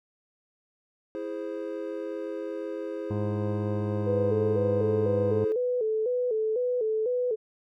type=chord; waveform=triangle; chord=E augmented; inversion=none; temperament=equal; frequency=329.6 / 415.3 / 523.3 Hz; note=E4 / G#4 / B#4; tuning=0 / 0 / 0 cents; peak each=-34 dBFS; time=1.15-5.52 s; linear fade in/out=0 ms
type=harmonic tone; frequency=103.83 Hz; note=G#2; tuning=in tune; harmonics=1 / 2 / 3 / 4 / 5 / 6 / 7 / 8 / 9 / 10; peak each=-29 / -33 / -42 / -50 / -45 / -49 / -48 / -56 / -49 / -47 dBFS; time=3.1-5.45 s; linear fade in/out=10 ms
type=tone with vibrato; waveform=sine; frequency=465.4 Hz; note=A#4; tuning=3 cents flat; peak=-24 dBFS; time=4.06-7.36 s; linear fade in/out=20 ms; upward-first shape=square; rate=2 Hz; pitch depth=110 cents each way
effects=none